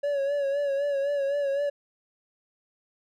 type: tone with vibrato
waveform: triangle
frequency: 563 Hz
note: C#5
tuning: 27 cents sharp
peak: -22 dBFS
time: 0.03-1.7 s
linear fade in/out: 10 ms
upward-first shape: sine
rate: 3.9 Hz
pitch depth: 49 cents each way
effects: none